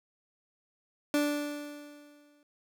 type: tone with exponential decay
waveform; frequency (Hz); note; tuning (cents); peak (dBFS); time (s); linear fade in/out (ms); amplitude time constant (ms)
30% pulse; 292.8; D4; -5; -21; 1.14-2.43; 1; 280
effects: none